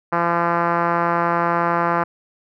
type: tone with low-pass filter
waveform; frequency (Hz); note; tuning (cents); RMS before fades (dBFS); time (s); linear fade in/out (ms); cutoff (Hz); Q
5% pulse; 170.8; F3; -38; -19; 0.12-2.04; 10; 1200; 1.7
effects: none